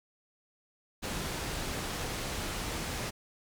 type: low-pass noise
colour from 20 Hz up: pink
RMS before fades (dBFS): -36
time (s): 1.02-3.11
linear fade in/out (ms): 20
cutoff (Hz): 10000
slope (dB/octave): 12
effects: none